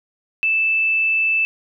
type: tone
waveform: sine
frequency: 2637 Hz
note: E7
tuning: in tune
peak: -15 dBFS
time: 0.43-1.45 s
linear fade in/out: 0 ms
effects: none